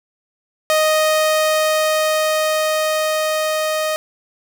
sawtooth tone with level ramp, 622.3 Hz, D#5, in tune, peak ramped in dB -9 to -14 dBFS, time 0.7-3.96 s, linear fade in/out 0 ms, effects none

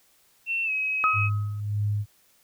sine tone with pitch glide, 2700 to 2548 Hz, E7 to D#7, +41 to +41 cents, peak -24 dBFS, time 0.46-1.3 s, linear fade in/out 50 ms, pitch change -100 cents, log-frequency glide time 0.64-0.71 s
sine tone with exponential decay, 1270 Hz, D#6, 35 cents sharp, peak -17 dBFS, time 1.04-1.6 s, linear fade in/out 0 ms, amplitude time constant 120 ms
sine tone with tremolo, 103.83 Hz, G#2, in tune, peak -22 dBFS, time 1.13-2.06 s, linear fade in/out 50 ms, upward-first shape sine, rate 1.7 Hz, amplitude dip 55%
effects white hiss -62 dBFS RMS until 2.43 s

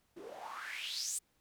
white noise with band-pass filter sweep, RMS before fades -42 dBFS, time 0.16-1.19 s, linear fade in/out 10 ms, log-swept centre 330 to 8900 Hz, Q 6.1, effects pink hiss -75 dBFS RMS until 1.4 s

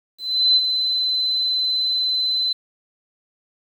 sine tone with ADSR envelope, 4041 Hz, B7, 39 cents sharp, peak -11 dBFS, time 0.18-2.53 s, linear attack 380 ms, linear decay 39 ms, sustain -7 dB, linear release 7 ms, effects 8-bit

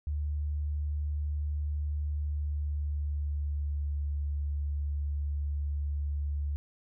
sine tone with pitch glide, 74 to 72.44 Hz, D2 to D2, +14 to -23 cents, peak -29 dBFS, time 0.07-6.56 s, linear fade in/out 0 ms, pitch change -37 cents, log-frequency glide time 2.13-4.01 s, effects none

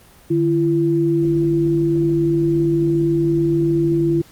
sine tone pair together, 150 / 336.7 Hz, D3 / E4, +37 / +37 cents, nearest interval octave + major second, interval 1400 cents, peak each -20 / -15 dBFS, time 0.3-4.22 s, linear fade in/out 10 ms, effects pink hiss -48 dBFS RMS until 4.31 s + Opus 24 kbps

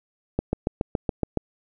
click train, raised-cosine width 2 ms, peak -9 dBFS, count 8, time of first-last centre 0.39-1.373 s, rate 7.12 Hz, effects none

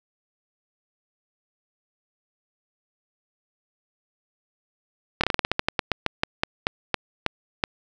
slowing click train, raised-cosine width 0.3 ms, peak -4 dBFS, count 19, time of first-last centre 5.21-7.639 s, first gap 26 ms, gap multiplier 1.17, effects none

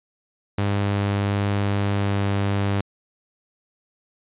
sawtooth tone with pitch glide, 100.8 to 99.82 Hz, G2 to G2, +49 to +32 cents, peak -16 dBFS, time 0.58-2.81 s, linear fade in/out 5 ms, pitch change -17 cents, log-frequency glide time 1.75-2.26 s, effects resampled to 8000 Hz

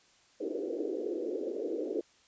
pink band-pass noise, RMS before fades -35 dBFS, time 0.4-2.01 s, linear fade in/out 5 ms, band 310 to 510 Hz, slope 48 dB/octave, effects white hiss -64 dBFS RMS until 2.27 s + resampled to 16000 Hz

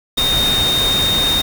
sine tone in noise, 3687 Hz, A#7, 20 cents flat, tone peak -14 dBFS, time 0.17-1.42 s, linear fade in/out 10 ms, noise pink, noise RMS -21 dBFS, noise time 0.17-1.42 s, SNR +4 dB, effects none

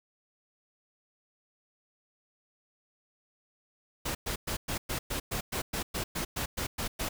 pink noise bursts, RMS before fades -33 dBFS, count 15, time 4.05-7.09 s, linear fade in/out 10 ms, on 100 ms, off 110 ms, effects none

